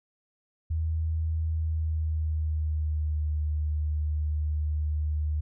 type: tone with pitch glide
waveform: sine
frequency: 80 to 75.86 Hz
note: D#2 to D#2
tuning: +49 to -43 cents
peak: -25 dBFS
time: 0.7-5.41 s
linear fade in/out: 10 ms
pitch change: -92 cents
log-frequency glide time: 1.49-3.31 s
effects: none